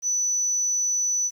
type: tone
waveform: sine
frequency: 5970 Hz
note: F#8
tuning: 15 cents sharp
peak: -20 dBFS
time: 0.02-1.31 s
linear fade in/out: 50 ms
effects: tanh soft clip ceiling -17 dBFS + 9-bit